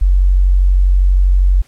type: tone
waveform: sine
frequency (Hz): 46.25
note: F#1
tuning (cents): 0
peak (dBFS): -7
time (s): 0.01-1.62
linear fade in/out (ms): 10
effects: pink hiss -50 dBFS RMS until 1.67 s + low-pass 12000 Hz 12 dB/octave